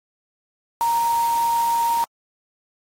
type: tone in noise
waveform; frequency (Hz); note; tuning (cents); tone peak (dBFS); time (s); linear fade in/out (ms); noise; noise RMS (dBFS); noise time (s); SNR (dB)
sine; 932.3; A#5; 0; -17; 0.81-2.04; 0; white; -34; 0.81-2.04; +14
effects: AAC 48 kbps